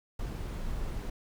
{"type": "noise", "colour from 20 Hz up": "brown", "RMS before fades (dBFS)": -35, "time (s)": [0.19, 1.1], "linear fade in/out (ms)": 5, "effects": []}